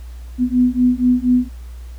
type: beating tone pair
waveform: sine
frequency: 246.9 / 251.1 Hz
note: B3 / B3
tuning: 0 / +29 cents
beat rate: 4.2 Hz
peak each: -15 dBFS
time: 0.38-1.49 s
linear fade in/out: 50 ms
effects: added 60 Hz sine -30 dBFS peak until 1.98 s + pink hiss -50 dBFS RMS until 1.98 s